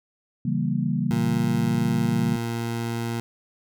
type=chord; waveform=sine; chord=C# diminished seventh; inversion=none; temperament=equal with one note detuned; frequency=138.59 / 164.81 / 194.08 / 233.1 Hz; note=C#3 / E3 / G3 / Bb3; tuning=0 / 0 / -17 / 0 cents; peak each=-27 dBFS; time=0.45-2.36 s; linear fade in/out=5 ms
type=tone; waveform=20% pulse; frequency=116.54 Hz; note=A#2; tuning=in tune; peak=-21 dBFS; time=1.11-3.2 s; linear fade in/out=0 ms
effects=none